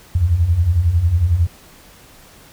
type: beating tone pair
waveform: sine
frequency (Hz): 77.5 / 88.5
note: D#2 / F2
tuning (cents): -6 / +23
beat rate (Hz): 11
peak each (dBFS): -19 / -13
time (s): 0.15-1.47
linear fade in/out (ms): 5
effects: pink hiss -45 dBFS RMS until 2.52 s